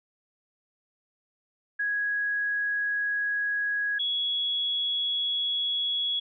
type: tone pair in turn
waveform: sine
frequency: 1661.2 / 3355 Hz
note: G#6 / G#7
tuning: 0 / +17 cents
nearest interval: octave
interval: 1217 cents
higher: second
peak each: -25 dBFS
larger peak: neither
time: 1.79-3.99 / 3.99-6.2 s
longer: second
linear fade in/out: 10 ms
effects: none